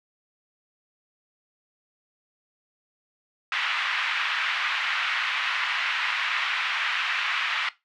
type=band-pass noise; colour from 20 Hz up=white; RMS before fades=-27 dBFS; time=3.52-7.69 s; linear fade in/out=2 ms; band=1100 to 2900 Hz; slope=24 dB/octave; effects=noise-tail reverb RT60 0.2 s tail -17 dB re dry